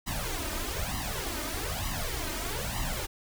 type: noise with flanger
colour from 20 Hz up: pink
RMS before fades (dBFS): -33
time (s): 0.06-3.07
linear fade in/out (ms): 20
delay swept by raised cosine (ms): 1 to 3.3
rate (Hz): 1.1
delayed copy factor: +0.85
effects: none